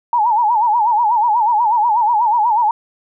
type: tone with vibrato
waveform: sine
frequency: 900 Hz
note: A5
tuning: 39 cents sharp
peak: -11 dBFS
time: 0.13-2.71 s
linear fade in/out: 2 ms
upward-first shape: sine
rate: 8.2 Hz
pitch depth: 140 cents each way
effects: none